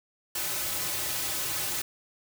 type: noise with comb filter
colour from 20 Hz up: white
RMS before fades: -31 dBFS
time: 0.35-1.82 s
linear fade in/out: 5 ms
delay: 4.3 ms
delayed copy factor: -0.75
effects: none